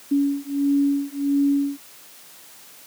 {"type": "beating tone pair", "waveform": "sine", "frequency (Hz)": [281, 282.5], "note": ["C#4", "C#4"], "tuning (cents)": [24, 33], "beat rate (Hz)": 1.5, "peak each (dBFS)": -21, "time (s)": [0.11, 1.78], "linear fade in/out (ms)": 10, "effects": ["white hiss -46 dBFS RMS until 2.86 s", "high-pass 150 Hz 12 dB/octave"]}